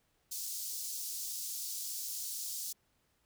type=high-pass noise; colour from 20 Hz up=pink; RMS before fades=-40 dBFS; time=0.31-2.73 s; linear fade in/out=10 ms; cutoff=5000 Hz; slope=24 dB/octave; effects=pink hiss -75 dBFS RMS until 3.25 s